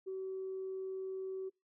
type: tone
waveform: sine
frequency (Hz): 379.9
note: F#4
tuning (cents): +46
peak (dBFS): -37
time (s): 0.06-1.5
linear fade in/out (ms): 20
effects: noise-tail reverb RT60 0.2 s tail -24 dB re dry + tanh soft clip ceiling -33 dBFS